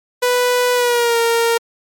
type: tone with pitch glide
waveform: sawtooth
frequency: 493.9 to 463.5 Hz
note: B4 to A#4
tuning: 0 to -10 cents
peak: -9 dBFS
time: 0.22-1.58 s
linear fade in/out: 10 ms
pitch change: -110 cents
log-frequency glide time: 0.74-1.18 s
effects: MP3 96 kbps